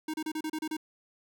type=tone bursts; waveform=square; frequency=312 Hz; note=D#4; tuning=5 cents sharp; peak=-32 dBFS; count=8; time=0.08-0.768 s; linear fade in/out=5 ms; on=58 ms; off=32 ms; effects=11-bit